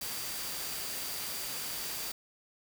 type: tone in noise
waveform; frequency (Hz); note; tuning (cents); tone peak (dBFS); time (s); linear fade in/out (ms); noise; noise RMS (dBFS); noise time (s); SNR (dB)
sine; 4699; D8; 0; -45; 0.01-2.12; 5; white; -38; 0.01-2.12; -10
effects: none